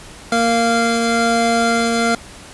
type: tone pair together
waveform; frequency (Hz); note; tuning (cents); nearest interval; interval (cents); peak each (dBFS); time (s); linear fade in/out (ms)
25% pulse; 231.7 / 694; A#3 / F5; -10 / -11; octave + perfect fifth; 1899; -13; 0.32-2.15; 2
effects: pink hiss -38 dBFS RMS until 2.53 s + resampled to 24000 Hz